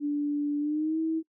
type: tone with pitch glide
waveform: sine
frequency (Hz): 291.6 to 321.7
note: D4 to E4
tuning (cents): -12 to -42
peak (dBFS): -25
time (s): 0-1.23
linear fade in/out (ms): 50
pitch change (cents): +170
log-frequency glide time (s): 0.59-0.99
effects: noise-tail reverb RT60 0.1 s tail -22 dB re dry